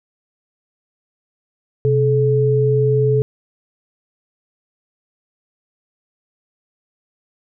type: tone pair together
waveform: sine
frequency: 128.84 / 430 Hz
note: C3 / A4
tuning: -26 / -40 cents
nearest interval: octave + major sixth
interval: 2086 cents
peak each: -15 dBFS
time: 1.85-3.22 s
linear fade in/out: 0 ms
effects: none